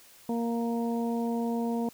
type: harmonic tone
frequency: 233.1 Hz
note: A#3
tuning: in tune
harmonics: 1 / 2 / 3 / 4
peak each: -28 / -34 / -38 / -40 dBFS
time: 0.29-1.89 s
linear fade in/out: 2 ms
effects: white hiss -55 dBFS RMS until 1.93 s